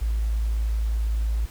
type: tone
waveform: sine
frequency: 55 Hz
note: A1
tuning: in tune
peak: -21 dBFS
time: 0.01-1.46 s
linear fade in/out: 10 ms
effects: pink hiss -47 dBFS RMS until 1.5 s